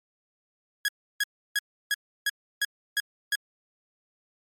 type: tone bursts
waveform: sawtooth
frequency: 1661.2 Hz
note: G#6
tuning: in tune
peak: -19 dBFS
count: 8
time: 0.85-3.354 s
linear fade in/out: 2 ms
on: 33 ms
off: 320 ms
effects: MP3 64 kbps